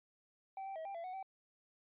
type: tone with pitch steps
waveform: triangle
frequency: 773 / 779 / 641 / 790 / 674 / 739 / 769 Hz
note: G5 / G5 / E5 / G5 / E5 / F#5 / G5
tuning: -24 / -11 / -49 / +13 / +38 / -2 / -33 cents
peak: -40 dBFS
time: 0.57-1.228 s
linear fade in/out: 2 ms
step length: 94 ms
effects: resampled to 8000 Hz